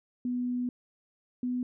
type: tone pair in turn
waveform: sine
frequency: 246.9 / 248.6 Hz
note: B3 / B3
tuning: 0 / +12 cents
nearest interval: unison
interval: 12 cents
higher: second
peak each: -28 dBFS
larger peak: neither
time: 0.25-0.69 / 1.43-1.63 s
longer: first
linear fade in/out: 2 ms
effects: none